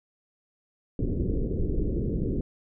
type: low-pass noise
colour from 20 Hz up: pink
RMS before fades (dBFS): -27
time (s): 0.99-2.41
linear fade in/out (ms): 2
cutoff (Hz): 460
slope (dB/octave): 48
effects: none